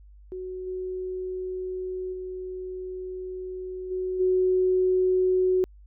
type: tone with level steps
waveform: sine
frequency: 370 Hz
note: F#4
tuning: in tune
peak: -32 / -29 / -32 / -26 / -19 dBFS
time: 0.32-5.64 s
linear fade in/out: 0 ms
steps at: 0.66 / 2.12 / 3.9 / 4.19 s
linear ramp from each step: 20 ms
effects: added 50 Hz sine -47 dBFS peak until 5.86 s